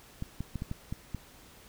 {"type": "clicks", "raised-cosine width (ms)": 5, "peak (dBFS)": -22, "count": 7, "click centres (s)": [0.224, 0.406, 0.557, 0.621, 0.714, 0.925, 1.147], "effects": ["pink hiss -55 dBFS RMS until 1.68 s"]}